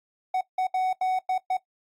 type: tone bursts at uneven times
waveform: triangle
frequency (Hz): 746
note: F#5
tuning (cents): +14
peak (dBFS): -20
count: 6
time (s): 0.34-0.41 / 0.58-0.67 / 0.74-0.93 / 1.01-1.19 / 1.29-1.38 / 1.5-1.57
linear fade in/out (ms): 5
effects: noise-tail reverb RT60 0.1 s tail -17 dB re dry + AAC 64 kbps